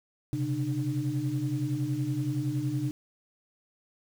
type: tone cluster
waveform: sine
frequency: 127.3 / 138 / 301.5 Hz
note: C3 / C#3 / D4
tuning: -47 / -7 / +46 cents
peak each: -31 dBFS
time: 0.33-2.91 s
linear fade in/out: 0 ms
effects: tanh soft clip ceiling -18 dBFS + 8-bit